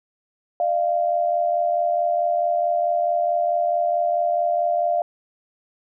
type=tone pair together; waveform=sine; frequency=605.4 / 690 Hz; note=D#5 / F5; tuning=-48 / -21 cents; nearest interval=major second; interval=227 cents; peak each=-24 / -19 dBFS; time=0.6-5.02 s; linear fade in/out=2 ms; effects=none